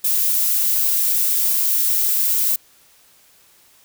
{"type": "noise", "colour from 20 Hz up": "violet", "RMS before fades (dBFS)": -18, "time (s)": [0.04, 2.56], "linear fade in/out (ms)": 5, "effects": ["white hiss -53 dBFS RMS until 3.84 s"]}